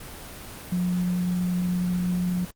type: tone in noise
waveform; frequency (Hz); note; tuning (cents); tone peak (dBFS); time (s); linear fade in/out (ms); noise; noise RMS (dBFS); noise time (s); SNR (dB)
sine; 179.1; F3; +44; -22; 0.72-2.45; 5; pink; -40; 0-2.51; +15
effects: Opus 24 kbps